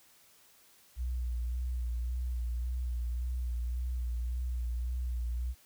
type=tone with vibrato; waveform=sine; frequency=60.7 Hz; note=B1; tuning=29 cents flat; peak=-31 dBFS; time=0.96-5.55 s; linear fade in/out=50 ms; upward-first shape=sine; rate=1.8 Hz; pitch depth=41 cents each way; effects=white hiss -62 dBFS RMS until 5.65 s